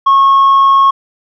triangle tone with tanh clipping, 1093 Hz, C#6, 25 cents flat, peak -5 dBFS, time 0.06-0.91 s, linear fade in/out 10 ms, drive 6 dB, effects none

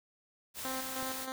white noise, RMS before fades -41 dBFS, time 0.54-1.28 s, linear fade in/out 50 ms
10% pulse tone with tremolo, 261.6 Hz, C4, in tune, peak -28 dBFS, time 0.65-1.32 s, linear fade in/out 0 ms, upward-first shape square, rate 3.2 Hz, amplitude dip 50%
click, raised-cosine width 2 ms, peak -33 dBFS, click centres 1.027 s
effects none

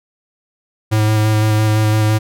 square tone with vibrato, 107.9 Hz, A2, 33 cents flat, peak -12 dBFS, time 0.91-2.19 s, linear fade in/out 20 ms, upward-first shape square, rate 5.9 Hz, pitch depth 12 cents each way, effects none

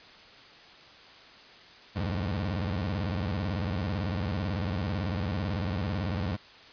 25% pulse tone with vibrato, 92.5 Hz, F#2, in tune, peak -25 dBFS, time 1.95-6.37 s, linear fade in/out 20 ms, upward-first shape square, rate 18 Hz, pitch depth 200 cents each way, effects white hiss -51 dBFS RMS until 6.72 s + resampled to 11025 Hz

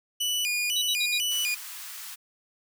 sawtooth tone with vibrato, 2689 Hz, E7, 34 cents sharp, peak -22 dBFS, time 0.2-1.55 s, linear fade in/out 10 ms, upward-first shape square, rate 2 Hz, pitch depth 170 cents each way
sine tone bursts, 3871 Hz, B7, 35 cents flat, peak -26 dBFS, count 4, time 0.76-1.181 s, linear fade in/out 5 ms, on 58 ms, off 63 ms
white high-pass noise, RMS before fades -40 dBFS, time 1.3-2.16 s, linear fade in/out 20 ms, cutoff 970 Hz, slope 24 dB/octave
effects none

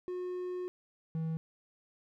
triangle tone pair in turn, 362 / 161.25 Hz, F#4 / E3, -38 / -38 cents, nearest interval octave + major second, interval 1400 cents, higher first, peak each -33 / -30 dBFS, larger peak second, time 0.08-0.68 / 1.15-1.37 s, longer first, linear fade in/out 0 ms, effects none

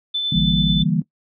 sine tone with tremolo, 3520 Hz, A7, in tune, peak -18 dBFS, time 0.14-0.83 s, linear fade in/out 10 ms, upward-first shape sine, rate 9.3 Hz, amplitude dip 25%
sine chord, E half-diminished seventh, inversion third, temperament equal, 146.83 / 164.81 / 196 / 233.1 Hz, D3 / E3 / G3 / Bb3, 0 / 0 / 0 / 0 cents, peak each -23 / -19 / -22 / -24 dBFS, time 0.32-1.02 s, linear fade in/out 5 ms
sine tone, 57.3 Hz, A#1, 29 cents flat, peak -24 dBFS, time 0.35-0.84 s, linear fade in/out 10 ms
effects noise-tail reverb RT60 0.1 s tail -18 dB re dry

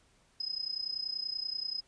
sine tone with amplitude modulation, 5060 Hz, D#8, 28 cents sharp, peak -30 dBFS, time 0.4-1.81 s, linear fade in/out 5 ms, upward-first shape sine, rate 30.4 Hz, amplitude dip 85%, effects pink hiss -67 dBFS RMS until 1.87 s + resampled to 22050 Hz

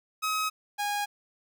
sawtooth tone pair in turn, 1272 / 820.9 Hz, D#6 / G#5, +38 / -20 cents, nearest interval minor sixth, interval 758 cents, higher first, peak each -23 / -24 dBFS, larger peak first, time 0.22-0.5 / 0.78-1.06 s, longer neither, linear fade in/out 20 ms, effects none

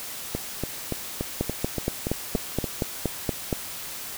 two click trains, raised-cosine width 2 ms, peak -13 / -10 dBFS, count 9 / 10, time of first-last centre 0.35-2.642 / 1.41-3.528 s, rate 3.49 / 4.25 Hz, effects white hiss -36 dBFS RMS until 4.17 s

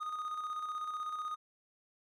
triangle tone with tremolo, 1238 Hz, D#6, 9 cents flat, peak -33 dBFS, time 0-1.36 s, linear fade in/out 20 ms, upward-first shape square, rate 16 Hz, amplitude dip 40%, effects none

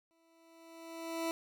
20% pulse tone with exponential growth, 329.6 Hz, E4, in tune, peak -27 dBFS, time 0.11-1.31 s, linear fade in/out 0 ms, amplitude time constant 260 ms, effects none

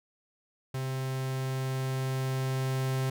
45% pulse tone with level ramp, 131.7 Hz, C3, 12 cents sharp, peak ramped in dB -31 to -27 dBFS, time 0.74-3.1 s, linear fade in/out 5 ms, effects none

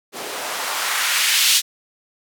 blue noise with band-pass filter sweep, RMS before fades -20 dBFS, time 0.12-1.62 s, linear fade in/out 50 ms, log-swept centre 350 to 3800 Hz, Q 1.2, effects none

